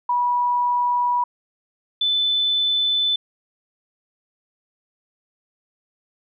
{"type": "tone pair in turn", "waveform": "sine", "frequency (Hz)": [974, 3511], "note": ["B5", "A7"], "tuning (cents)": [-24, -4], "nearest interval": "octave + minor seventh", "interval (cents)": 2220, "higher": "second", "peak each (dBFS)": -17, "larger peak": "neither", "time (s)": [[0.09, 1.24], [2.01, 3.16]], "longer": "neither", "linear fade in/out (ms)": 5, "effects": []}